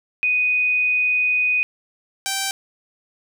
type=tone pair in turn; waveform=sine / 5% pulse; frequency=2489 / 779.7 Hz; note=D#7 / G5; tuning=0 / -10 cents; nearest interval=octave + minor sixth; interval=2010 cents; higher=first; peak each=-16 / -10 dBFS; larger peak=second; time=0.23-1.63 / 2.26-2.51 s; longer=first; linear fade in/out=0 ms; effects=none